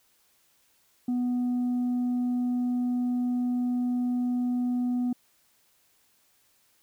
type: tone with tanh clipping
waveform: sine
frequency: 246.5 Hz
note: B3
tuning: 3 cents flat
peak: -25 dBFS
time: 1.08-5.13 s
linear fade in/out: 5 ms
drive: 2 dB
effects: white hiss -66 dBFS RMS until 6.82 s